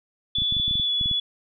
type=tone with pitch glide; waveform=sine; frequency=3449 to 3411 Hz; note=A7 to G#7; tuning=-35 to +46 cents; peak=-21 dBFS; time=0.35-1.2 s; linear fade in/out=5 ms; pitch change=-19 cents; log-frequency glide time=0.84-0.9 s
type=clicks; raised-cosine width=5 ms; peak=-21 dBFS; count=12; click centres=0.385 / 0.42 / 0.524 / 0.567 / 0.599 / 0.68 / 0.711 / 0.755 / 0.798 / 1.012 / 1.059 / 1.113 s
effects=none